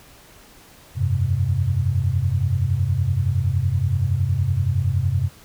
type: chord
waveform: sine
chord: F suspended second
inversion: none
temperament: equal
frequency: 87.31 / 98 / 130.81 Hz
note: F2 / G2 / C3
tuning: 0 / 0 / 0 cents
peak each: -23 / -21 / -22 dBFS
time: 0.95-5.3 s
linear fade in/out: 50 ms
effects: pink hiss -48 dBFS RMS until 5.44 s